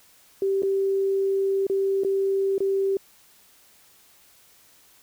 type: tone with dropouts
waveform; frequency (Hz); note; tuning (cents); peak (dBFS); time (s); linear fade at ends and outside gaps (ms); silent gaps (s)
sine; 389.9; G4; -9; -20; 0.42-2.97; 2; 0.622-0.632 / 1.668-1.698 / 2.036-2.047 / 2.581-2.604
effects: white hiss -56 dBFS RMS until 5.02 s